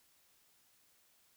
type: silence
effects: white hiss -70 dBFS RMS until 1.36 s